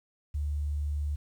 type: tone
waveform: sine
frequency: 73.42 Hz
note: D2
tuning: in tune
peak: -28 dBFS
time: 0.34-1.16 s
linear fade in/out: 10 ms
effects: 10-bit